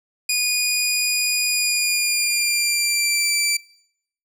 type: tone with pitch glide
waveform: 15% pulse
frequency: 2459 to 2336 Hz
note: D#7 to D7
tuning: -21 to -10 cents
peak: -11 dBFS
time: 0.29-3.57 s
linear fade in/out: 5 ms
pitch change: -89 cents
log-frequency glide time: 1.48-3.31 s
effects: noise-tail reverb RT60 0.7 s tail -23 dB re dry